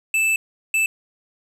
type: tone bursts at uneven times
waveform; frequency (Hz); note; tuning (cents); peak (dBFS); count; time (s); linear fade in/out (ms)
square; 2637; E7; 0; -17; 2; 0.14-0.36 / 0.74-0.86; 2
effects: low-pass 12000 Hz 12 dB/octave + 8-bit